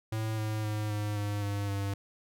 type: tone with pitch steps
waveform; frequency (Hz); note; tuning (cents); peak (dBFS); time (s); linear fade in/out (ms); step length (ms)
square; 110 / 108.17 / 106.38 / 104.61 / 102.87 / 101.16 / 99.48; A2 / A2 / G#2 / G#2 / G#2 / G#2 / G2; 0 / -29 / +42 / +13 / -16 / -45 / +26; -31; 0.12-1.94; 5; 260
effects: none